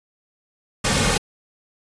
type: noise with comb filter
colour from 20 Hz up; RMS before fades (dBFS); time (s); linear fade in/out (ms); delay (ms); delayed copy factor
pink; -19; 0.84-1.18; 10; 3; -0.6
effects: resampled to 22050 Hz